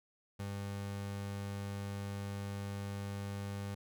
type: tone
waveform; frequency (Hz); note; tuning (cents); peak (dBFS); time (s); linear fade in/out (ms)
30% pulse; 100; G2; +35; -36; 0.39-3.75; 10
effects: none